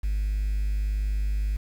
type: tone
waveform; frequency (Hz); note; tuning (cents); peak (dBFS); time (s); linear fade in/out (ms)
triangle; 50.8; G#1; -38; -20; 0.03-1.57; 10
effects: tanh soft clip ceiling -19 dBFS + 8-bit